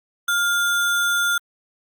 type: tone with sample-and-hold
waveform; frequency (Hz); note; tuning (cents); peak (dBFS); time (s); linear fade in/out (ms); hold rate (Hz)
sine; 1407; F6; +12; -17; 0.28-1.38; 5; 4900
effects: Opus 48 kbps